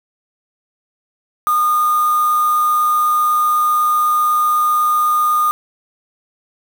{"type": "tone with quantisation", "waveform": "sine", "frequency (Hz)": 1222, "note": "D#6", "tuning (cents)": -32, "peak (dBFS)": -12, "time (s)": [1.47, 5.51], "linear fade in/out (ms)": 0, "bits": 4, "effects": []}